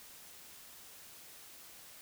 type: silence
effects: white hiss -54 dBFS RMS until 2.01 s